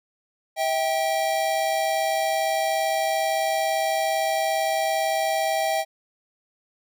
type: tone pair together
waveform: square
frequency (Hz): 646.3 / 784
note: E5 / G5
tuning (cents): -34 / 0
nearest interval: minor third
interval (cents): 334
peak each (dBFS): -25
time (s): 0.56-5.85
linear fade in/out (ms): 50
effects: none